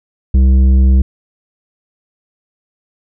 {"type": "tone with tanh clipping", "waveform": "sine", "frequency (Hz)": 65.41, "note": "C2", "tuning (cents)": 0, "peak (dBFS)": -7, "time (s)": [0.34, 1.02], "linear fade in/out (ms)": 5, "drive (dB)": 9, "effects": []}